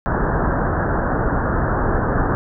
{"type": "low-pass noise", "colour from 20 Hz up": "pink", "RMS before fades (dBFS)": -19, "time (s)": [0.06, 2.35], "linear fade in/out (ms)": 0, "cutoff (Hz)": 1700, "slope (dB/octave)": 96, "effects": []}